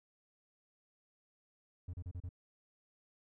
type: tone bursts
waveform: triangle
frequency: 88.3 Hz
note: F2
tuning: 20 cents sharp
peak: -38 dBFS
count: 5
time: 1.88-2.291 s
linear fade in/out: 5 ms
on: 55 ms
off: 34 ms
effects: none